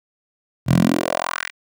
10% pulse tone with high-pass filter sweep, 43 Hz, F1, 26 cents flat, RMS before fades -19 dBFS, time 0.66-1.51 s, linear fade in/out 50 ms, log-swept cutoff 110 to 2200 Hz, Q 3, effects none

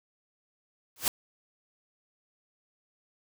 white noise with exponential growth, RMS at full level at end -21 dBFS, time 0.96-1.08 s, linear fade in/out 1 ms, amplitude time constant 24 ms, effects none

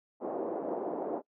pink band-pass noise, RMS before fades -35 dBFS, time 0.2-1.22 s, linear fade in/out 50 ms, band 300 to 740 Hz, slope 24 dB/octave, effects noise-tail reverb RT60 0.1 s tail -22 dB re dry

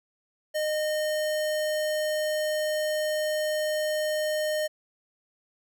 square tone, 613 Hz, D#5, 26 cents flat, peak -26 dBFS, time 0.54-4.68 s, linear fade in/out 20 ms, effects none

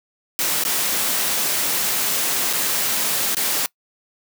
white noise with dropouts, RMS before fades -21 dBFS, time 0.39-3.66 s, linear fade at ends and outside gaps 0 ms, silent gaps 0.637-0.651 / 2.529-2.534 / 3.347-3.368 s, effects noise-tail reverb RT60 0.1 s tail -23 dB re dry + high-pass 150 Hz 12 dB/octave

